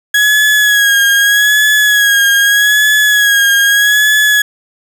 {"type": "tone with vibrato", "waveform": "35% pulse", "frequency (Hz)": 1666, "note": "G#6", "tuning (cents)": 5, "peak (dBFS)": -5, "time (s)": [0.14, 4.42], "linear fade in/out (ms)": 5, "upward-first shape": "sine", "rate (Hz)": 0.81, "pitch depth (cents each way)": 47, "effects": []}